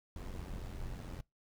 brown noise with amplitude modulation, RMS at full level -40 dBFS, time 0.16-1.21 s, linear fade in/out 2 ms, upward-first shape sine, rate 90.5 Hz, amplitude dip 65%, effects noise-tail reverb RT60 0.2 s tail -24 dB re dry

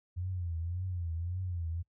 sine tone with vibrato, 87.31 Hz, F2, in tune, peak -33 dBFS, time 0.16-1.83 s, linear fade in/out 20 ms, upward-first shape triangle, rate 1.8 Hz, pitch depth 130 cents each way, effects noise-tail reverb RT60 0.1 s tail -21 dB re dry

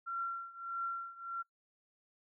sine tone with tremolo, 1367 Hz, F6, 37 cents flat, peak -33 dBFS, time 0.06-1.43 s, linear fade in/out 20 ms, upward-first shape triangle, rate 1.6 Hz, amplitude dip 90%, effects noise-tail reverb RT60 0.1 s tail -23 dB re dry

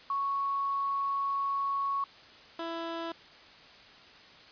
sine / 15% pulse tone pair in turn, 1108.7 / 332.5 Hz, C#6 / E4, 0 / +15 cents, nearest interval octave + major sixth, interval 2085 cents, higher first, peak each -28 dBFS, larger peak neither, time 0.1-2.04 / 2.59-3.12 s, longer first, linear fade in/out 2 ms, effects white hiss -53 dBFS RMS until 4.51 s + resampled to 11025 Hz

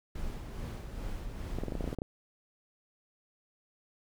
brown noise with tremolo, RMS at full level -37 dBFS, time 0.15-1.95 s, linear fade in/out 5 ms, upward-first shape sine, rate 2.4 Hz, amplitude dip 40%
clicks, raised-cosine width 2 ms, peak -22 dBFS, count 11, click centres 1.586 / 1.636 / 1.683 / 1.722 / 1.753 / 1.808 / 1.842 / 1.877 / 1.929 / 1.987 / 2.019 s
effects none

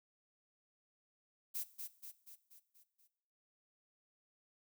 violet noise with echo, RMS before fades -40 dBFS, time 1.54-1.64 s, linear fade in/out 20 ms, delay 240 ms, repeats 6, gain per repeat -5 dB, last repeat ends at 3.08 s, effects noise-tail reverb RT60 0.8 s tail -17 dB re dry

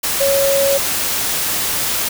sine tone in noise, 553 Hz, C#5, 4 cents flat, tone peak -13 dBFS, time 0.2-0.78 s, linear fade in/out 10 ms, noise white, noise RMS -19 dBFS, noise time 0.03-2.09 s, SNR +3 dB, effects none

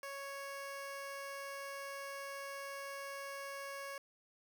15% pulse tone, 554.4 Hz, C#5, in tune, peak -37 dBFS, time 0.03-3.98 s, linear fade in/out 2 ms, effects none

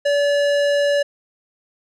sine tone with tanh clipping, 574 Hz, D5, 40 cents flat, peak -17 dBFS, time 0.05-1.03 s, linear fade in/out 10 ms, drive 18 dB, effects none

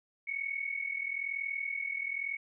sine tone pair together, 2203 / 2244 Hz, C#7 / C#7, -11 / +21 cents, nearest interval unison, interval 32 cents, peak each -35 / -37 dBFS, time 0.27-2.37 s, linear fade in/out 10 ms, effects none

